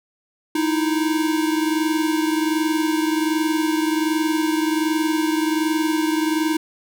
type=tone pair together; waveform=square; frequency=311.1 / 332.4 Hz; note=D#4 / E4; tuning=0 / +15 cents; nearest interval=minor second; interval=115 cents; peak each=-20 / -25 dBFS; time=0.55-6.57 s; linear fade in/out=5 ms; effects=none